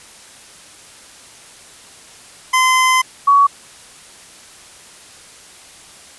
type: tone pair in turn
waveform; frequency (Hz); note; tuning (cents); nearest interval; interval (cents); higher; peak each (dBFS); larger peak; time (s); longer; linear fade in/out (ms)
25% pulse / sine; 1030 / 1125.5; C6 / C#6; -28 / +26; major second; 154; second; -7; neither; 2.53-3.02 / 3.27-3.47; first; 10
effects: white hiss -41 dBFS RMS until 6.18 s + resampled to 24000 Hz